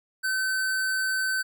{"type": "tone", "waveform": "square", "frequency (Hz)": 1531, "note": "G6", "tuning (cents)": -41, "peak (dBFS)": -25, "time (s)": [0.23, 1.43], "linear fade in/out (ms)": 20, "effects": []}